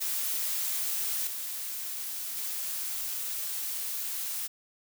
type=noise with level steps; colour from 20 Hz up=blue; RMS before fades=-31 / -36 / -34 dBFS; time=0-4.48 s; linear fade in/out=20 ms; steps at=1.27 / 2.37 s; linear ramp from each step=2 ms; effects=none